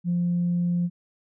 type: tone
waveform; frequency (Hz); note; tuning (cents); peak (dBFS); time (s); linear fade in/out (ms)
sine; 174.61; F3; 0; -20; 0.04-0.9; 50
effects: tanh soft clip ceiling -17 dBFS